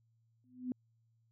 sine tone with exponential growth, 251.4 Hz, B3, 31 cents sharp, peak -31 dBFS, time 0.44-0.72 s, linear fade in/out 1 ms, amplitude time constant 60 ms, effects added 114 Hz sine -70 dBFS peak until 1.31 s

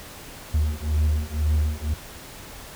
triangle beating tone pair, 75 / 77 Hz, D2 / D#2, +37 / -17 cents, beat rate 2 Hz, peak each -21 dBFS, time 0.54-1.94 s, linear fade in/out 5 ms, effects pink hiss -41 dBFS RMS until 2.75 s

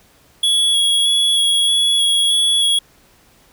square tone with vibrato, 3352 Hz, G#7, 15 cents sharp, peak -13 dBFS, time 0.43-2.79 s, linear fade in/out 5 ms, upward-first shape square, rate 1.6 Hz, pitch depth 12 cents each way, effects pink hiss -52 dBFS RMS until 3.52 s

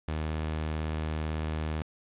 sawtooth tone, 78 Hz, D#2, 5 cents sharp, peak -26 dBFS, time 0.08-1.82 s, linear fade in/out 0 ms, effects resampled to 8000 Hz + 9-bit

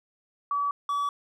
sine / triangle tone pair in turn, 1144 / 1144 Hz, D6 / D6, -46 / -46 cents, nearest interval unison, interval 0 cents, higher neither, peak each -24 / -23 dBFS, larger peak second, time 0.51-0.71 / 0.89-1.09 s, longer neither, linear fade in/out 2 ms, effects none

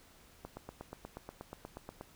click train, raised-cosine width 1 ms, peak -29 dBFS, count 14, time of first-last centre 0.45-2.011 s, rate 8.33 Hz, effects pink hiss -61 dBFS RMS until 2.15 s

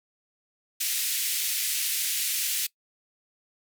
white band-pass noise, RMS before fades -28 dBFS, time 0.8-2.67 s, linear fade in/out 10 ms, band 2100 to 16000 Hz, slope 24 dB/octave, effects noise-tail reverb RT60 0.1 s tail -22 dB re dry

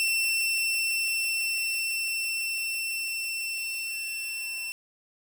sawtooth tone with level ramp, 2694 Hz, E7, 37 cents sharp, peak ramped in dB -20 to -29 dBFS, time 0-4.72 s, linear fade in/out 0 ms, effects 8-bit

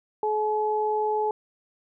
sine tone pair together, 427.3 / 854 Hz, G#4 / G#5, +49 / +48 cents, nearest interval octave, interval 1199 cents, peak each -25 dBFS, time 0.23-1.31 s, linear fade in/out 2 ms, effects none

